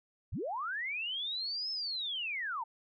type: linear two-way sweep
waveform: sine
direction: up then down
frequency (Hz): 42.27 to 5274 to 841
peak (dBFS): -34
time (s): 0.32-2.64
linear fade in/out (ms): 10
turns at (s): 1.71
effects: none